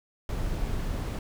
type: noise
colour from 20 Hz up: brown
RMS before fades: -30 dBFS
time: 0.29-1.19 s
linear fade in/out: 2 ms
effects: none